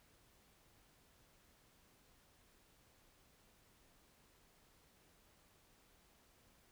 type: silence
effects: pink hiss -70 dBFS RMS until 6.71 s